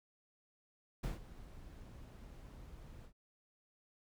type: noise with ADSR envelope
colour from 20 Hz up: brown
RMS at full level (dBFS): -36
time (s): 1.03-3.13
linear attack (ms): 9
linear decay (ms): 150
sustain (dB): -17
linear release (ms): 87
effects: none